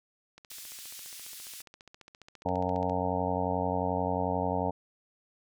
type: click train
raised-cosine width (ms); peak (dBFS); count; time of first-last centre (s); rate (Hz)
0.2; -32; 38; 0.38-2.897; 14.7
type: band-pass noise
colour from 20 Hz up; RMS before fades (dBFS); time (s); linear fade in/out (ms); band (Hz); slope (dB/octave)
white; -45; 0.5-1.62; 5; 2700 to 14000; 12
type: harmonic tone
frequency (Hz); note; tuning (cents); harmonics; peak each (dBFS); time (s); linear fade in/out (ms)
91.3; F#2; -23; 1 / 2 / 3 / 5 / 6 / 7 / 8 / 9 / 10; -36 / -36 / -36 / -36 / -36 / -36 / -36 / -36 / -36; 2.45-4.71; 10
effects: none

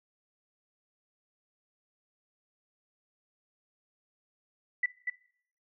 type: tone with echo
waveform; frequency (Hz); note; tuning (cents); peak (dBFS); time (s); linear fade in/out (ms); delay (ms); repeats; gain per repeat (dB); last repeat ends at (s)
sine; 1975.5; B6; 0; -24; 4.83-4.86; 5; 240; 1; -5; 5.1
effects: noise-tail reverb RT60 0.6 s tail -19 dB re dry

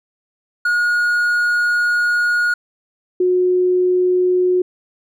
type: tone pair in turn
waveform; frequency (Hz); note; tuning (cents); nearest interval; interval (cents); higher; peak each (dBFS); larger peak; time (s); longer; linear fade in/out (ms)
triangle / sine; 1441 / 363.7; F#6 / F#4; -46 / -30; 2 octaves; 2384; first; -12; neither; 0.65-2.54 / 3.2-4.62; first; 5
effects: none

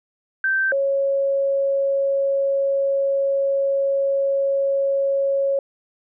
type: tone pair in turn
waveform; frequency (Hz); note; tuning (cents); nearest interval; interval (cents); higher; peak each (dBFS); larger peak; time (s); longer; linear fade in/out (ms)
sine; 1558 / 550.8; G6 / C#5; -11 / -11; octave + tritone; 1800; first; -17; neither; 0.44-0.72 / 0.72-5.59; second; 2
effects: none

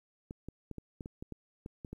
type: clicks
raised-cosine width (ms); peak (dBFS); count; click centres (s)
3; -29; 11; 0.309 / 0.486 / 0.713 / 0.783 / 1.008 / 1.059 / 1.225 / 1.323 / 1.661 / 1.848 / 1.93
effects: 11-bit

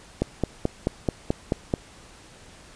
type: click train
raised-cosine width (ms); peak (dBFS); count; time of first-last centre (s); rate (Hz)
2; -8; 8; 0.22-1.738; 4.61
effects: pink hiss -49 dBFS RMS until 2.75 s + resampled to 22050 Hz

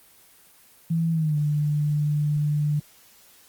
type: tone with pitch glide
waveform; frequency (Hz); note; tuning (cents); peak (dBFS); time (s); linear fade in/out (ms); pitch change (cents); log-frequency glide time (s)
sine; 164.81 to 148.54; E3 to D3; 0 to +20; -20; 0.9-2.8; 10; -180; 1.12-1.36
effects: white hiss -54 dBFS RMS until 3.48 s + Opus 24 kbps

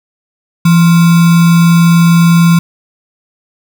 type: tone with sample-and-hold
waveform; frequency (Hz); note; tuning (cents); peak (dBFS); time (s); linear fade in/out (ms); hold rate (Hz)
sine; 169.2; E3; +45; -3; 0.65-2.59; 5; 1225
effects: none

